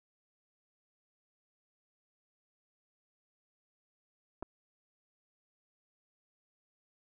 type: clicks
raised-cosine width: 1 ms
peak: -27 dBFS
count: 2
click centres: 4.425 / 4.428 s
effects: none